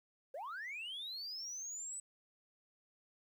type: linear sweep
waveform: sine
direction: up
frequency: 496.3 to 8080 Hz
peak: -40 dBFS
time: 0.34-2 s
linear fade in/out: 5 ms
effects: tanh soft clip ceiling -40 dBFS + 12-bit